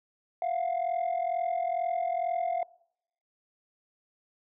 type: tone pair together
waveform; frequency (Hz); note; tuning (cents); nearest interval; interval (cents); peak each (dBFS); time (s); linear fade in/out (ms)
sine; 681 / 723.2; F5 / F#5; -44 / -40; minor second; 104; -28; 0.42-2.63; 2
effects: noise-tail reverb RT60 0.7 s tail -23 dB re dry + tanh soft clip ceiling -24 dBFS